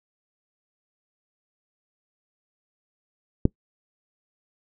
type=click; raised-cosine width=3 ms; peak=-4 dBFS; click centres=3.454 s; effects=noise-tail reverb RT60 0.1 s tail -24 dB re dry